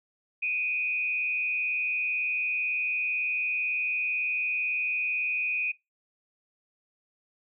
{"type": "tone with frequency modulation", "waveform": "sine", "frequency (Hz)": 2484, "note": "D#7", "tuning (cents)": -3, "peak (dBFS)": -26, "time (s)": [0.42, 5.72], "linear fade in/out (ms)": 10, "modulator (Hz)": 138, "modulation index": 0.56, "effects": ["noise-tail reverb RT60 0.2 s tail -21 dB re dry"]}